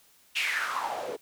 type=noise with band-pass filter sweep; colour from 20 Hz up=white; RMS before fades=-31 dBFS; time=0.35-1.17 s; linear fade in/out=20 ms; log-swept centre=2800 to 430 Hz; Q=5.8; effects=white hiss -61 dBFS RMS until 1.21 s